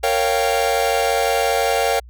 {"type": "chord", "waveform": "45% pulse", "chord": "G half-diminished seventh", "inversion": "first", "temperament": "equal with one note detuned", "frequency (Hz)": [462.4, 554.4, 698.5, 784], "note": ["Bb4", "Db5", "F5", "G5"], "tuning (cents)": [-14, 0, 0, 0], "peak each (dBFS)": -22, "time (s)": [0.03, 2], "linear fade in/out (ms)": 10, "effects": ["added 60 Hz sine -38 dBFS peak until 2.09 s"]}